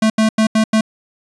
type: tone bursts at uneven times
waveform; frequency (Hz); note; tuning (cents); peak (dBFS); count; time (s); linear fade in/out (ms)
square; 219.1; A3; -7; -11; 5; 0.02-0.1 / 0.18-0.29 / 0.38-0.47 / 0.55-0.64 / 0.73-0.81; 5
effects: resampled to 22050 Hz